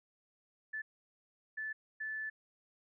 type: tone bursts at uneven times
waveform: sine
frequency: 1745 Hz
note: A6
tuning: 15 cents flat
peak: -37 dBFS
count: 3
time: 0.73-0.82 / 1.57-1.73 / 2-2.3 s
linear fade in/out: 10 ms
effects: none